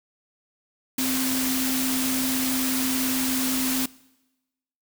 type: tone in noise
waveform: sine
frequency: 260 Hz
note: C4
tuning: 11 cents flat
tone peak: -25 dBFS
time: 0.98-3.86 s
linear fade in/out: 5 ms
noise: white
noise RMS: -27 dBFS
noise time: 0.98-3.86 s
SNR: -1 dB
effects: noise-tail reverb RT60 1.0 s tail -22 dB re dry